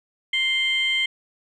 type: tone pair together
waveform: sine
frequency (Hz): 2096 / 3140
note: C7 / G7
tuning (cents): +2 / +2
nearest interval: perfect fifth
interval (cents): 700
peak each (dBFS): -21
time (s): 0.33-1.06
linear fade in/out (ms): 5
effects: tanh soft clip ceiling -14 dBFS